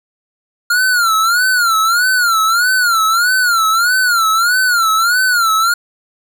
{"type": "tone with vibrato", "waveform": "square", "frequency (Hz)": 1404, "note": "F6", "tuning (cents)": 9, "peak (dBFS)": -11, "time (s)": [0.7, 5.74], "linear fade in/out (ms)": 5, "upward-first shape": "sine", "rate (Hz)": 1.6, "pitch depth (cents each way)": 140, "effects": []}